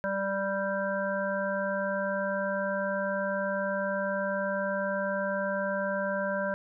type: harmonic tone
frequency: 196 Hz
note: G3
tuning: in tune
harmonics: 1 / 3 / 5 / 7 / 8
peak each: -35 / -30 / -37 / -41 / -34 dBFS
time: 0.04-6.54 s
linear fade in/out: 0 ms
effects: none